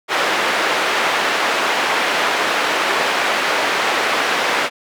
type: band-pass noise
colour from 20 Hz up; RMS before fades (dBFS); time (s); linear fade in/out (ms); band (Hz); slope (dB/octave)
white; -18; 0.08-4.7; 50; 380 to 2100; 12
effects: none